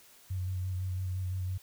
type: tone with vibrato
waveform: sine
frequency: 92.5 Hz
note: F#2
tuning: in tune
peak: -31 dBFS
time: 0.3-1.58 s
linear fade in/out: 10 ms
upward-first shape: square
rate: 5.9 Hz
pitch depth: 22 cents each way
effects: white hiss -58 dBFS RMS until 1.62 s